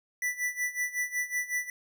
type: tone with tremolo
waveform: square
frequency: 1975.5 Hz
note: B6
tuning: in tune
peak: -27 dBFS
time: 0.22-1.7 s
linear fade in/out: 2 ms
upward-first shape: sine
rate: 5.4 Hz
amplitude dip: 85%
effects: none

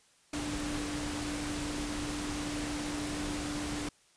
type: tone in noise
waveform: sine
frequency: 295.2 Hz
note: D4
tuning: 9 cents sharp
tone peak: -36 dBFS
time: 0.33-3.89 s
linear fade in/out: 5 ms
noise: pink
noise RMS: -38 dBFS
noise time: 0.33-3.89 s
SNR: -1 dB
effects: white hiss -65 dBFS RMS until 4.16 s + resampled to 22050 Hz

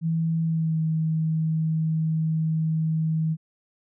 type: tone with pitch glide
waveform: sine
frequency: 163.3 to 159.29 Hz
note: E3 to D#3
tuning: -16 to +41 cents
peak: -21 dBFS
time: 0.01-3.37 s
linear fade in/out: 50 ms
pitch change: -43 cents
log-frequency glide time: 0.43-0.8 s
effects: none

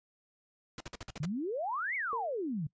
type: noise bursts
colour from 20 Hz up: pink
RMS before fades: -42 dBFS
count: 7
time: 0.78-1.255 s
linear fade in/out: 2 ms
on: 25 ms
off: 50 ms
type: exponential two-way sweep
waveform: sine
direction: up then down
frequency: 136.9 to 2264 to 136.9 Hz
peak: -32 dBFS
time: 1.2-2.67 s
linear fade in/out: 5 ms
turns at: 1.95 s
type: tone with exponential decay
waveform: sine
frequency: 461.4 Hz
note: A#4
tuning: 18 cents flat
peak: -35 dBFS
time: 2.13-2.54 s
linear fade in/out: 0 ms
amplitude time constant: 89 ms
effects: noise-tail reverb RT60 0.1 s tail -22 dB re dry + resampled to 16000 Hz

